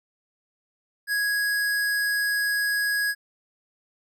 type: tone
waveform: square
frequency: 1661.2 Hz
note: G#6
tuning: in tune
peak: -23 dBFS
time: 1.07-3.15 s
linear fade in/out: 50 ms
effects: none